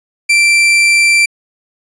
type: tone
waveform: 40% pulse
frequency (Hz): 2349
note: D7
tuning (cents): 0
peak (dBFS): -6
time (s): 0.29-1.26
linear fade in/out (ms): 10
effects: resampled to 22050 Hz